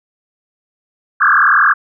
sine tone with frequency modulation, 1398 Hz, F6, 1 cent sharp, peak -7 dBFS, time 1.2-1.74 s, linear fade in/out 20 ms, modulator 40.7 Hz, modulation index 6.8, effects none

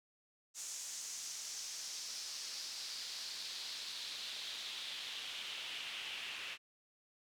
pink noise with band-pass filter sweep, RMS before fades -45 dBFS, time 0.54-6.58 s, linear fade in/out 50 ms, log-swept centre 6900 to 2700 Hz, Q 2.8, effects none

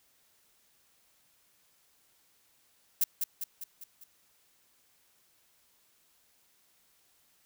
violet noise with echo, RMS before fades -25 dBFS, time 3.01-3.04 s, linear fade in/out 5 ms, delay 200 ms, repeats 5, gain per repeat -5 dB, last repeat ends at 4.04 s, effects white hiss -68 dBFS RMS until 7.45 s

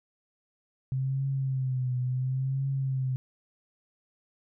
sine tone with vibrato, 130.81 Hz, C3, in tune, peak -26 dBFS, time 0.92-3.16 s, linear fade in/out 0 ms, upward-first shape triangle, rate 0.71 Hz, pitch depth 79 cents each way, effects none

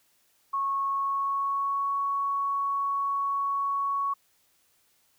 sine tone with pitch glide, 1100 to 1114.1 Hz, C#6 to C#6, -14 to +8 cents, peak -25 dBFS, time 0.53-4.14 s, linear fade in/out 10 ms, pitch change +22 cents, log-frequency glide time 0.87-1.93 s, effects white hiss -67 dBFS RMS until 5.18 s

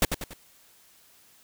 pink noise with echo, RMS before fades -20 dBFS, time 0.02-0.05 s, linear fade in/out 2 ms, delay 95 ms, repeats 3, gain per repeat -7 dB, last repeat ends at 0.335 s, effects white hiss -58 dBFS RMS until 1.43 s

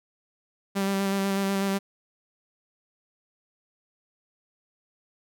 sawtooth tone with vibrato, 196 Hz, G3, in tune, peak -20 dBFS, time 0.75-1.79 s, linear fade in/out 20 ms, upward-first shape square, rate 8.1 Hz, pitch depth 14 cents each way, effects none

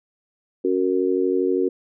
sine chord, F# major, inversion second, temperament just, 277.5 / 370 / 462.5 Hz, C#4 / F#4 / A#4, +2 / 0 / -14 cents, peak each -24 / -20 / -24 dBFS, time 0.64-1.69 s, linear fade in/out 10 ms, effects none

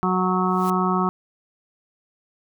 harmonic tone, 184.3 Hz, F#3, 7 cents flat, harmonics 1 / 2 / 4 / 5 / 6 / 7, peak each -22 / -26 / -28 / -29 / -25 / -26 dBFS, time 0.03-1.09 s, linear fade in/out 0 ms
white noise with exponential growth, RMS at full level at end -35 dBFS, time 0.43-0.7 s, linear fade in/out 1 ms, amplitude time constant 58 ms
effects none

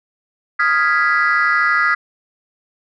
sine chord, F half-diminished seventh, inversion third, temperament equal, 1244.5 / 1396.9 / 1661.2 / 1975.5 Hz, Eb6 / F6 / Ab6 / Cb7, 0 / 0 / 0 / 0 cents, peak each -17 dBFS, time 0.59-1.95 s, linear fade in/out 10 ms, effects tanh soft clip ceiling -7 dBFS

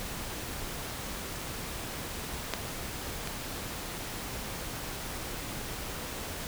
clicks, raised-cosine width 0.2 ms, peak -12 / -19 dBFS, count 2, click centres 2.537 / 3.274 s, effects pink hiss -38 dBFS RMS until 6.47 s

